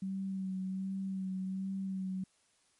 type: tone with vibrato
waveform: sine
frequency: 190.4 Hz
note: F#3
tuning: 50 cents sharp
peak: -34 dBFS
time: 0.02-2.24 s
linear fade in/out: 5 ms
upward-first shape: sine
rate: 1.3 Hz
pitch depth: 24 cents each way
effects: white hiss -71 dBFS RMS until 2.79 s + MP3 48 kbps